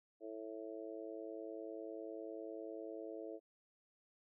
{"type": "harmonic tone", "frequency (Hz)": 110, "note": "A2", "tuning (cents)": 0, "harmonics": [3, 4, 5, 6], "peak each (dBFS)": [-49, -49, -51, -52], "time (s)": [0.2, 3.4], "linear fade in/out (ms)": 50, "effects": []}